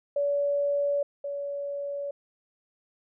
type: tone pair in turn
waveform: sine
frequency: 571 / 567.4 Hz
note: D5 / C#5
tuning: -49 / +40 cents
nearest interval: unison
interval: 11 cents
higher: first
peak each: -23 / -30 dBFS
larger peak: first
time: 0.16-1.03 / 1.24-2.11 s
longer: neither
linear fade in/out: 5 ms
effects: none